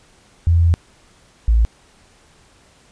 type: tone pair in turn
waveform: sine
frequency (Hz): 84.3 / 56.26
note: E2 / A1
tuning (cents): +39 / +39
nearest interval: perfect fifth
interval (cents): 700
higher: first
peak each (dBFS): -10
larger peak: neither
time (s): 0.47-0.74 / 1.48-1.65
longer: first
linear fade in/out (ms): 0
effects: pink hiss -52 dBFS RMS until 2.91 s + resampled to 22050 Hz